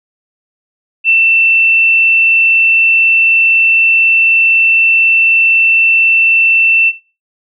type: tone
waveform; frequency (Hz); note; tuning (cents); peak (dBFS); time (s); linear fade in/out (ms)
sine; 2679; E7; +27; -5; 1.04-6.93; 50
effects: noise-tail reverb RT60 0.3 s tail -18 dB re dry